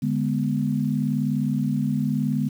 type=chord; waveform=sine; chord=G# diminished; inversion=second; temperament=equal; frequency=146.83 / 207.7 / 246.9 Hz; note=D3 / G#3 / B3; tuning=0 / 0 / 0 cents; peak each=-25 dBFS; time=0.02-2.49 s; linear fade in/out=10 ms; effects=8-bit